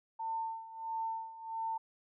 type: tone with tremolo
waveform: sine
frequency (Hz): 899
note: A5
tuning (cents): +37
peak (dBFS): -33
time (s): 0.19-1.78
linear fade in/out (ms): 10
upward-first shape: sine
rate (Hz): 1.5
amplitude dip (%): 80
effects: none